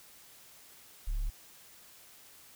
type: tone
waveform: sine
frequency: 35.69 Hz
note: D1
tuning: 49 cents flat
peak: -27 dBFS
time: 1.07-1.3 s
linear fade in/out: 10 ms
effects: tanh soft clip ceiling -29 dBFS + white hiss -56 dBFS RMS until 2.55 s